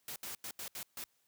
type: noise bursts at uneven times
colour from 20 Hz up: white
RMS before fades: -43 dBFS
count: 6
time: 0.08-0.16 / 0.23-0.35 / 0.44-0.51 / 0.59-0.68 / 0.75-0.83 / 0.97-1.04 s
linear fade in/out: 2 ms
effects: white hiss -75 dBFS RMS until 1.27 s + high-pass 60 Hz 12 dB/octave